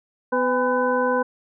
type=harmonic tone with a mistuned harmonic; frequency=251.2 Hz; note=B3; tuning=30 cents sharp; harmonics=1 / 2 / 3 / 4 / 6; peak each=-26 / -21 / -31 / -24 / -27 dBFS; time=0.32-1.23 s; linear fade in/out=10 ms; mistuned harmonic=3; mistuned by=+130 cents; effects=none